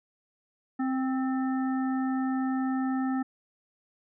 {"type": "harmonic tone with a mistuned harmonic", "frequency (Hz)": 262.1, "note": "C4", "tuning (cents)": 3, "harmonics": [1, 3, 5, 7], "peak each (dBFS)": [-26, -36, -40, -43], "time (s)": [0.79, 3.23], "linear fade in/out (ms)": 10, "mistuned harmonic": 7, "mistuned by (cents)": -35, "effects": []}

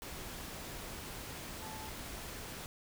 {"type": "tone in noise", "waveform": "sine", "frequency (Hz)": 872, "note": "A5", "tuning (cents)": -16, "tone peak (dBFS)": -48, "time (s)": [1.62, 1.89], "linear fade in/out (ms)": 0, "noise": "pink", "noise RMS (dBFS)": -45, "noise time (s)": [0.02, 2.66], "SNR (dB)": -6, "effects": []}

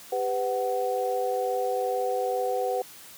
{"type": "tone cluster", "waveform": "sine", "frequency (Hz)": [397.6, 499.9, 747], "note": ["G4", "B4", "F#5"], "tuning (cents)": [25, 21, 16], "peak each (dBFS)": [-32, -27, -29], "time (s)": [0.12, 2.82], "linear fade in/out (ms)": 5, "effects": ["white hiss -47 dBFS RMS until 3.17 s", "high-pass 80 Hz 12 dB/octave"]}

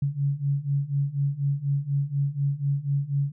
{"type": "beating tone pair", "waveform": "sine", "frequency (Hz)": [138.59, 142.69], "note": ["C#3", "D3"], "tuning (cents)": [0, -50], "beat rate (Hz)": 4.1, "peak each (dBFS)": [-27, -25], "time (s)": [0.02, 3.32], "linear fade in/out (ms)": 5, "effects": []}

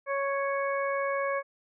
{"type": "harmonic tone", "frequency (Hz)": 554.4, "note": "C#5", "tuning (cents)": 0, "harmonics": [1, 2, 3, 4], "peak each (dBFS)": [-29, -32, -36, -38], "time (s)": [0.06, 1.43], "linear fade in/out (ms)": 50, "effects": []}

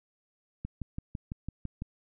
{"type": "click train", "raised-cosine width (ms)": 5, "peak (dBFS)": -23, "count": 8, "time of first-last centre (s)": [0.65, 1.821], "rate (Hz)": 5.98, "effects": []}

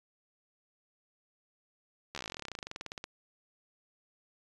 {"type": "slowing click train", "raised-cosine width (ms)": 0.2, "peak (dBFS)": -22, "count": 29, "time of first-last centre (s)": [2.15, 3.041], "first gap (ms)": 13, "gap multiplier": 1.06, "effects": ["resampled to 24000 Hz"]}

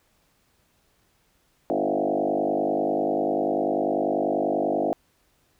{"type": "tone with frequency modulation", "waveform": "sine", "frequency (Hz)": 493.9, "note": "B4", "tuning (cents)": 0, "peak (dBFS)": -21, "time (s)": [1.7, 4.93], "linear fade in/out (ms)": 0, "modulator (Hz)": 50.2, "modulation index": 4.8, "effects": ["pink hiss -66 dBFS RMS until 5.59 s"]}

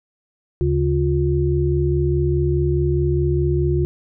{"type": "tone cluster", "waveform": "sine", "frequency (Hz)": [75.4, 140.2, 354.6], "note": ["D2", "C#3", "F4"], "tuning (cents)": [46, 20, 26], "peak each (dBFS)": -20, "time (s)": [0.61, 3.85], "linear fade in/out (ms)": 0, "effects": []}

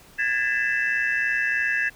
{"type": "tone cluster", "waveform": "sine", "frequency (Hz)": [1648, 1771, 2008, 2642], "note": ["G#6", "A6", "B6", "E7"], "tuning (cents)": [-14, 11, 28, 3], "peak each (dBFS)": [-23, -26, -29, -28], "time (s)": [0.18, 1.9], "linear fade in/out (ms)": 20, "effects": ["tanh soft clip ceiling -13 dBFS", "pink hiss -51 dBFS RMS until 1.95 s"]}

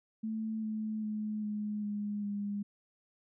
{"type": "tone with pitch steps", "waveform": "sine", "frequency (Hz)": [220, 216.6, 213.2, 209.9, 206.7, 203.5], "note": ["A3", "A3", "G#3", "G#3", "G#3", "G#3"], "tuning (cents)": [0, -27, 46, 19, -8, -35], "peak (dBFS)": -33, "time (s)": [0.23, 2.63], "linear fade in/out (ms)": 10, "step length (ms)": 400, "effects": []}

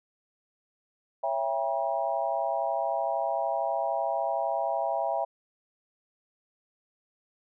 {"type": "chord", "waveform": "sine", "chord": "C# diminished seventh", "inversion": "none", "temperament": "just", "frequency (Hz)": [554.4, 665.2, 798.3, 957.9], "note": ["C#5", "E5", "G5", "Bb5"], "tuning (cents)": [0, 16, 31, 47], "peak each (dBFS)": [-34, -29, -31, -34], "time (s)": [1.23, 5.25], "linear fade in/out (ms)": 10, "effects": []}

